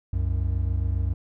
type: tone pair together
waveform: triangle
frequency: 65.41 / 92.82 Hz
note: C2 / F#2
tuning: 0 / +6 cents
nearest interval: tritone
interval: 606 cents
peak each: -23 dBFS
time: 0.13-1.14 s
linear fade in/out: 5 ms
effects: none